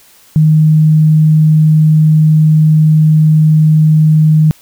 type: tone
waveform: sine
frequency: 155.4 Hz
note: D#3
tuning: 2 cents flat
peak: -4 dBFS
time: 0.36-4.51 s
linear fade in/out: 0 ms
effects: white hiss -44 dBFS RMS until 4.61 s